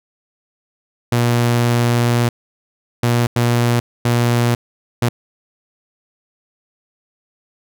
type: tone bursts at uneven times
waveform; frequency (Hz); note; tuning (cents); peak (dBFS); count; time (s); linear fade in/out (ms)
sawtooth; 119.5; A#2; +43; -9; 5; 1.12-2.29 / 3.03-3.27 / 3.36-3.8 / 4.05-4.55 / 5.02-5.09; 5
effects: none